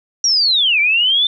sine linear two-way sweep, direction down then up, 5760 to 2288 to 3586 Hz, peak -11 dBFS, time 0.24-1.27 s, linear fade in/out 2 ms, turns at 0.8 s, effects none

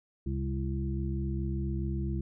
harmonic tone with a mistuned harmonic, 67.3 Hz, C2, 49 cents sharp, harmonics 1 / 2 / 3 / 5, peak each -32 / -35 / -37 / -39 dBFS, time 0.26-2.21 s, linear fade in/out 5 ms, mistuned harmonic 1, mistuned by +65 cents, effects none

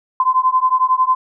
sine beating tone pair, 1023 / 1034 Hz, C6 / C6, -39 / -21 cents, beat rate 11 Hz, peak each -15 dBFS, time 0.2-1.15 s, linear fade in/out 2 ms, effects none

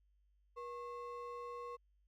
triangle ring-modulated tone, 784 Hz, G5, in tune, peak -39 dBFS, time 0.56-1.77 s, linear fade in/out 20 ms, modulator 303 Hz, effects added 50 Hz sine -70 dBFS peak until 2.07 s

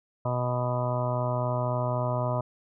harmonic tone, 123.8 Hz, B2, 5 cents sharp, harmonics 1 / 2 / 3 / 4 / 5 / 6 / 7 / 8 / 9 / 10, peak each -28 / -38 / -40 / -41 / -30 / -41 / -41 / -34 / -44 / -39 dBFS, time 0.25-2.41 s, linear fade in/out 5 ms, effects none

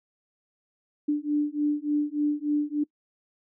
sine beating tone pair, 293.7 / 297.1 Hz, D4 / D4, 0 / +20 cents, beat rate 3.4 Hz, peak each -26 dBFS, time 1.08-2.84 s, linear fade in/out 10 ms, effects noise-tail reverb RT60 0.1 s tail -23 dB re dry

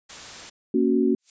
white noise, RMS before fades -39 dBFS, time 0.09-0.5 s, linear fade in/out 10 ms
sine chord, F# major, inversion first, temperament equal, 233.1 / 277.2 / 370 Hz, A#3 / C#4 / F#4, 0 / 0 / 0 cents, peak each -22 dBFS, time 0.74-1.15 s, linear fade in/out 5 ms
violet noise with exponential growth, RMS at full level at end -39 dBFS, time 1.18-1.3 s, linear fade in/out 2 ms, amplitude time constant 26 ms
effects resampled to 16000 Hz

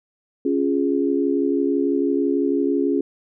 sine chord, Db major, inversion none, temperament equal, 277.2 / 349.2 / 415.3 Hz, Db4 / F4 / Ab4, 0 / 0 / 0 cents, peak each -20 / -23 / -23 dBFS, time 0.45-3.01 s, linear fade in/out 5 ms, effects none

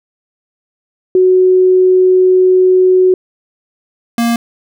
sine / square tone pair in turn, 370 / 233.9 Hz, F#4 / A#3, 0 / +6 cents, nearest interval minor sixth, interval 794 cents, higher first, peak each -5 / -11 dBFS, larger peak first, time 1.15-3.14 / 4.18-4.36 s, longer first, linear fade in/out 2 ms, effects none

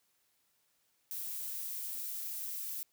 violet noise, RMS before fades -40 dBFS, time 1.11-2.83 s, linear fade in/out 0 ms, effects white hiss -75 dBFS RMS until 2.92 s + high-pass 60 Hz 12 dB/octave

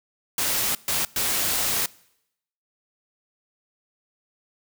white noise bursts at uneven times, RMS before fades -24 dBFS, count 3, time 0.38-0.75 / 0.88-1.05 / 1.16-1.86 s, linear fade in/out 2 ms, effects noise-tail reverb RT60 0.8 s tail -23 dB re dry

